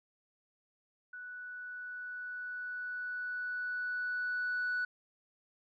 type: tone with level ramp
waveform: sine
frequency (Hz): 1480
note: F#6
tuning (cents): 0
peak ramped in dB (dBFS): -43 to -29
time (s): 1.13-4.85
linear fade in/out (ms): 5
effects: tanh soft clip ceiling -29 dBFS